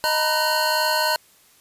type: tone cluster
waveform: square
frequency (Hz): 620 / 918 / 981 / 1511 / 4260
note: D#5 / A#5 / B5 / F#6 / C8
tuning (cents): -6 / -27 / -12 / +36 / +30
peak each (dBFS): -26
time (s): 0.04-1.16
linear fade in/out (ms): 0
effects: white hiss -55 dBFS RMS until 1.6 s + resampled to 32000 Hz